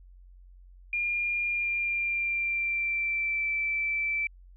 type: tone with pitch glide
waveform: sine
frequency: 2410 to 2327 Hz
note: D7 to D7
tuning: +44 to -17 cents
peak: -26 dBFS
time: 0.93-4.27 s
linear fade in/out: 2 ms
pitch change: -61 cents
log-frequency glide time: 1.46-3.48 s
effects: added 45 Hz sine -49 dBFS peak until 4.56 s